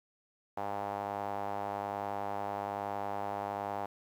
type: tone with band-pass filter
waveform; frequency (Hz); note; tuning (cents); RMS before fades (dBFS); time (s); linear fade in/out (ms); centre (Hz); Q
sawtooth; 101.2; G#2; -44; -37; 0.57-3.86; 5; 790; 3.5
effects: 10-bit